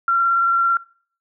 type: tone with vibrato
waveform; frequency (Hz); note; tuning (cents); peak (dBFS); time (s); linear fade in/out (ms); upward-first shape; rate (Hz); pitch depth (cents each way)
sine; 1368; F6; -36; -14; 0.08-0.77; 2; sine; 18; 13
effects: noise-tail reverb RT60 0.5 s tail -23 dB re dry